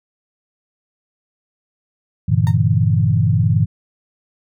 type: chord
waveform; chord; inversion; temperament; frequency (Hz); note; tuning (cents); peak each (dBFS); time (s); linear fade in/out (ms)
sine; E half-diminished seventh; first; equal; 98 / 116.54 / 146.83 / 164.81; G2 / Bb2 / D3 / E3; 0 / 0 / 0 / 0; -17 / -16 / -19 / -19; 2.28-3.66; 10
type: tone with exponential decay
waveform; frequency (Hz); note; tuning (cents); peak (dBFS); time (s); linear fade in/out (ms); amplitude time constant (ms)
35% pulse; 920; A#5; -23; -22; 2.47-2.57; 0; 21
effects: none